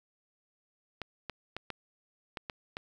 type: clicks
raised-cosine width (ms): 0.3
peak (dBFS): -21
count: 7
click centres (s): 1.017 / 1.297 / 1.566 / 1.703 / 2.372 / 2.498 / 2.769
effects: 9-bit